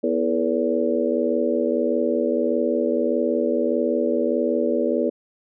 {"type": "harmonic tone with a mistuned harmonic", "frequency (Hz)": 81.6, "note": "E2", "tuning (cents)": -17, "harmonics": [3, 4, 5, 6, 7], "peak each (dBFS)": [-25, -25, -25, -25, -25], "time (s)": [0.03, 5.1], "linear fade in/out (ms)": 10, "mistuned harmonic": 5, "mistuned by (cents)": 69, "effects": []}